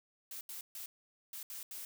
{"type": "noise bursts at uneven times", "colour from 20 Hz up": "blue", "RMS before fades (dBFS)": -45, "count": 6, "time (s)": [[0.31, 0.41], [0.49, 0.61], [0.75, 0.86], [1.33, 1.43], [1.5, 1.63], [1.71, 1.85]], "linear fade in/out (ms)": 2, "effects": []}